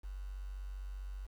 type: tone with quantisation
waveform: sine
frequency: 47.64 Hz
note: G1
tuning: 49 cents flat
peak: -40 dBFS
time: 0.03-1.27 s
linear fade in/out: 20 ms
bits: 10
effects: none